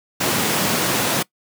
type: high-pass noise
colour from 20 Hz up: pink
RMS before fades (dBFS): -20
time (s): 0.2-1.23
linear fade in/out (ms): 10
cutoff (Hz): 130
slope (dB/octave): 24
effects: noise-tail reverb RT60 0.1 s tail -22 dB re dry